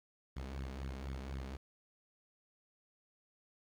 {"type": "tone with flanger", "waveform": "sawtooth", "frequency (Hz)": 66.8, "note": "C2", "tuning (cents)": 36, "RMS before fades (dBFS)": -43, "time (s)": [0.36, 1.57], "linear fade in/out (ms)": 10, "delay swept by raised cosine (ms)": [0.55, 4.95], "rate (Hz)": 4, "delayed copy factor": 0.75, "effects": ["low-pass 6000 Hz 12 dB/octave", "11-bit"]}